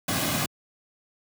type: noise with comb filter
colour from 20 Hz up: pink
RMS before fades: -26 dBFS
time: 0.08-0.46 s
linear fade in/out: 5 ms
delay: 2.2 ms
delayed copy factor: -0.55
effects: high-pass 100 Hz 12 dB/octave